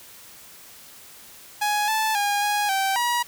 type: tone with pitch steps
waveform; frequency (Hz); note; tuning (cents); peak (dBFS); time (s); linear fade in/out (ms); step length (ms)
sawtooth; 834 / 875 / 816 / 827 / 776 / 961; G#5 / A5 / G#5 / G#5 / G5 / B5; +7 / -10 / -31 / -8 / -18 / -48; -17; 1.61-3.23; 10; 270
effects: white hiss -46 dBFS RMS until 3.27 s